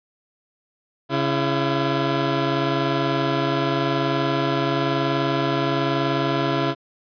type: tone pair together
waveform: 15% pulse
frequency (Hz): 138.59 / 336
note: C#3 / E4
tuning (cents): 0 / +33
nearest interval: octave + minor third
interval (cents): 1533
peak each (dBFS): -16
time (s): 1.09-6.75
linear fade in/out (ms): 50
effects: resampled to 11025 Hz